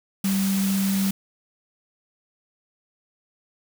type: tone in noise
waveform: sine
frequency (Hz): 194.5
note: G3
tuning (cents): -13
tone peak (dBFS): -20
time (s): 0.24-1.11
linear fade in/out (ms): 5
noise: white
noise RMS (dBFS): -31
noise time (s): 0.24-1.11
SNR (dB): +8
effects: none